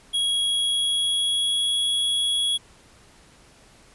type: tone with pitch glide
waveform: square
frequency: 3313 to 3342 Hz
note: G#7 to G#7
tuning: -5 to +10 cents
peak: -21 dBFS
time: 0.13-2.58 s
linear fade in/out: 20 ms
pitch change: +15 cents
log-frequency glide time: 0.26-1.8 s
effects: pink hiss -53 dBFS RMS until 3.94 s + resampled to 24000 Hz

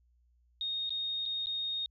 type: tone with dropouts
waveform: sine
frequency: 3711 Hz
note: A#7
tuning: 9 cents flat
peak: -32 dBFS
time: 0.61-1.86 s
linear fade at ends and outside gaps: 1 ms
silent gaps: 0.894-0.905 / 1.255-1.26 / 1.459-1.469 s
effects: added 60 Hz sine -65 dBFS peak until 1.9 s

